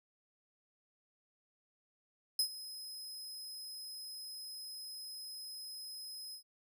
sawtooth tone with ADSR envelope, 5090 Hz, D#8, 39 cents sharp, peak -25 dBFS, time 2.39-6.43 s, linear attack 3 ms, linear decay 84 ms, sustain -17 dB, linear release 93 ms, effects none

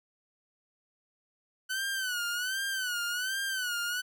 sawtooth tone with vibrato, 1500 Hz, F#6, 23 cents sharp, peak -27 dBFS, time 1.69-4.02 s, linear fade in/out 20 ms, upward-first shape sine, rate 1.3 Hz, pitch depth 110 cents each way, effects none

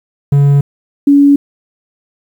triangle / sine tone pair in turn, 141.7 / 283.4 Hz, C#3 / C#4, +38 / +38 cents, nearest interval octave, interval 1200 cents, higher second, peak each -3 dBFS, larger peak neither, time 0.32-0.61 / 1.07-1.36 s, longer neither, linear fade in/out 5 ms, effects 7-bit

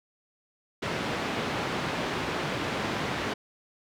pink band-pass noise, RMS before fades -31 dBFS, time 0.82-3.34 s, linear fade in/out 10 ms, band 140 to 3200 Hz, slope 12 dB/octave, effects none

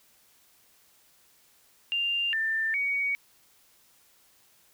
sine tone with pitch steps, 2793 / 1786 / 2246 Hz, F7 / A6 / C#7, -1 / +25 / +22 cents, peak -25 dBFS, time 1.92-3.15 s, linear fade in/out 0 ms, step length 410 ms, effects white hiss -62 dBFS RMS until 4.73 s

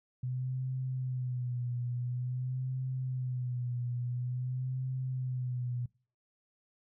sine tone with vibrato, 125.8 Hz, B2, 32 cents sharp, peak -32 dBFS, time 0.23-5.86 s, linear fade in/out 5 ms, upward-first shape sine, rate 0.48 Hz, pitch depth 55 cents each way, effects noise-tail reverb RT60 0.4 s tail -24 dB re dry

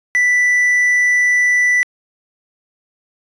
triangle tone, 1976 Hz, B6, in tune, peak -9 dBFS, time 0.15-1.83 s, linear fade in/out 0 ms, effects resampled to 22050 Hz

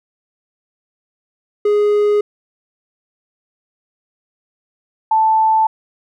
triangle / sine tone pair in turn, 415.3 / 880 Hz, G#4 / A5, 0 / 0 cents, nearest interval octave + minor second, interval 1300 cents, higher second, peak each -9 / -10 dBFS, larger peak first, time 1.65-2.21 / 5.11-5.67 s, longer neither, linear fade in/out 5 ms, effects none

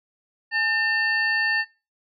harmonic tone with a mistuned harmonic, 900 Hz, A5, 39 cents sharp, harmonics 1 / 2 / 3 / 5, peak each -33 / -21 / -31 / -32 dBFS, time 0.51-1.65 s, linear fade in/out 50 ms, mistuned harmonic 1, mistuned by -120 cents, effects noise-tail reverb RT60 0.3 s tail -21 dB re dry

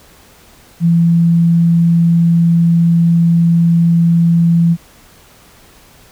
sine tone, 168.5 Hz, E3, 38 cents sharp, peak -7 dBFS, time 0.8-4.77 s, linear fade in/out 50 ms, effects pink hiss -44 dBFS RMS until 6.11 s

